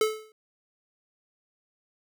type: tone with exponential decay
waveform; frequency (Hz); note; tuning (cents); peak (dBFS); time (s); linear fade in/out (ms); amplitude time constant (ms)
square; 433.9; A4; -24; -19; 0.01-0.32; 2; 67
effects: none